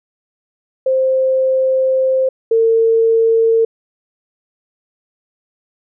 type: tone pair in turn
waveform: sine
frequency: 524 / 453 Hz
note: C5 / A#4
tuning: +2 / -50 cents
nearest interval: minor third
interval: 252 cents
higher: first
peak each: -11 / -9 dBFS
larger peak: second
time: 0.86-2.29 / 2.51-3.65 s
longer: first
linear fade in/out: 5 ms
effects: none